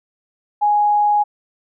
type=tone; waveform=sine; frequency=831 Hz; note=G#5; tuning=1 cent sharp; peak=-12 dBFS; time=0.61-1.24 s; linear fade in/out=20 ms; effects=none